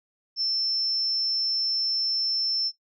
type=tone; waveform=sine; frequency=5340 Hz; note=E8; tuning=22 cents sharp; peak=-22 dBFS; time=0.36-2.72 s; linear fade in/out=50 ms; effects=noise-tail reverb RT60 0.1 s tail -17 dB re dry